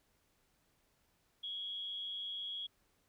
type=tone with amplitude modulation; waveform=sine; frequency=3322 Hz; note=G#7; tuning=in tune; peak=-37 dBFS; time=1.43-2.67 s; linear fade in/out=10 ms; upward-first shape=sine; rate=196 Hz; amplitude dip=50%; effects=pink hiss -75 dBFS RMS until 3.08 s